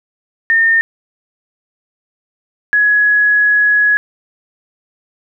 sine tone pair in turn, 1820 / 1679.8 Hz, A#6 / G#6, -42 / +19 cents, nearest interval minor second, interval 139 cents, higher first, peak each -8 dBFS, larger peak neither, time 0.5-0.81 / 2.73-3.97 s, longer second, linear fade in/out 0 ms, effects none

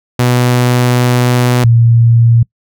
sawtooth / sine tone pair in turn, 123.47 / 116.51 Hz, B2 / A#2, 0 / 0 cents, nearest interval minor second, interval 100 cents, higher first, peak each -4 dBFS, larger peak neither, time 0.19-1.64 / 1.64-2.43 s, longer first, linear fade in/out 5 ms, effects noise-tail reverb RT60 0.1 s tail -25 dB re dry

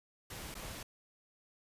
pink noise with dropouts, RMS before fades -45 dBFS, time 0.3-0.83 s, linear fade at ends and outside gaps 5 ms, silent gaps 0.543-0.551 s, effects resampled to 32000 Hz

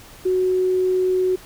sine tone, 370 Hz, F#4, in tune, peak -16 dBFS, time 0.25-1.36 s, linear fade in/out 10 ms, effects pink hiss -44 dBFS RMS until 1.45 s

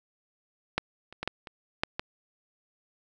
clicks, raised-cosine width 0.3 ms, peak -9 / -29 / -17 / -12 / -25 / -9 / -14 dBFS, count 7, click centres 0.78 / 1.126 / 1.23 / 1.276 / 1.472 / 1.835 / 1.995 s, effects none

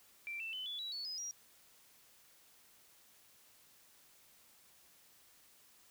sine tone with pitch steps, 2349 / 2667 / 3029 / 3439 / 3905 / 4434 / 5035 / 5717 Hz, D7 / E7 / F#7 / A7 / B7 / C#8 / D#8 / F8, 0 / +20 / +40 / -40 / -20 / 0 / +20 / +40 cents, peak -40 dBFS, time 0.27-1.31 s, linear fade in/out 0 ms, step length 130 ms, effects white hiss -65 dBFS RMS until 5.9 s

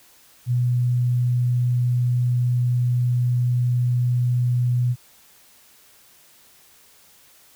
sine tone, 122.9 Hz, B2, 8 cents flat, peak -17 dBFS, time 0.46-4.96 s, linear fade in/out 50 ms, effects white hiss -53 dBFS RMS until 7.55 s

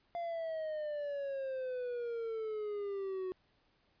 triangle exponential sweep, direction down, 693 to 368.1 Hz, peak -34 dBFS, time 0.15-3.32 s, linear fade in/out 0 ms, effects pink hiss -73 dBFS RMS until 4 s + resampled to 11025 Hz

